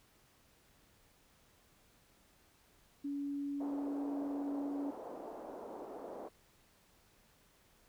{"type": "tone", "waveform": "sine", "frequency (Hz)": 283.3, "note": "C#4", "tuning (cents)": 38, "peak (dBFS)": -36, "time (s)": [3.04, 4.91], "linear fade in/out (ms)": 10}
{"type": "band-pass noise", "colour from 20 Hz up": "white", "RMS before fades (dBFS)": -47, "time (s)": [3.6, 6.29], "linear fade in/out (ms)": 10, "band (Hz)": [270, 760], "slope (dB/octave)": 24}
{"effects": ["pink hiss -68 dBFS RMS until 7.88 s"]}